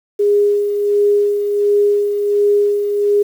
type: tone with tremolo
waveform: sine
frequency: 410 Hz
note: G#4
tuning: 22 cents flat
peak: -9 dBFS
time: 0.19-3.23 s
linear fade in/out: 10 ms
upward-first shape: sine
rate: 1.4 Hz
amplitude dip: 50%
effects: 7-bit